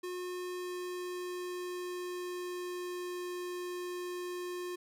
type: tone with pitch glide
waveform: square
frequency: 360 to 357.1 Hz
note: F#4 to F4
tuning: -47 to +39 cents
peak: -38 dBFS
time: 0.03-4.76 s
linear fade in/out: 10 ms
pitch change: -14 cents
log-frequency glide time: 0.51-3.29 s
effects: 13-bit